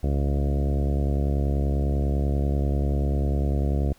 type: harmonic tone with a mistuned harmonic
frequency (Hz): 70.2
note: C#2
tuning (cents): +22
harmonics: 1 / 2 / 3 / 4 / 5 / 6 / 7 / 8 / 9 / 10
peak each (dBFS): -22 / -28 / -32 / -34 / -36 / -38 / -39 / -40 / -41 / -42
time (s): 0.03-3.93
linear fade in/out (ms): 5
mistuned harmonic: 1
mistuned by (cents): -20
effects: pink hiss -57 dBFS RMS until 3.98 s